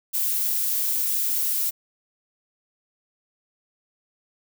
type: noise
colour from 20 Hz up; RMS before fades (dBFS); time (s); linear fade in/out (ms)
violet; -24; 0.13-1.71; 20
effects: none